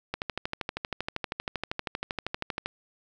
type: click train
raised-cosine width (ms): 0.3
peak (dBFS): -14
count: 33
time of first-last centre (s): 0.14-2.66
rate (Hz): 12.7
effects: none